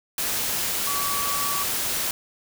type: tone in noise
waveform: sine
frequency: 1141 Hz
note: C#6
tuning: 50 cents sharp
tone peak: -28 dBFS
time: 0.87-1.63 s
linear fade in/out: 2 ms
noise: white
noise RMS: -26 dBFS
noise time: 0.18-2.11 s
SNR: -5 dB
effects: none